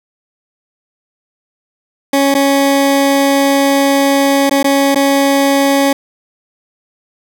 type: tone with dropouts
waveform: 20% pulse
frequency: 277.2 Hz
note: C#4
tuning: in tune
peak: -4 dBFS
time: 2.13-5.93 s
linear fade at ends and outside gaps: 5 ms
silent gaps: 2.343-2.349 / 4.496-4.51 / 4.63-4.643 / 4.947-4.957 s
effects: none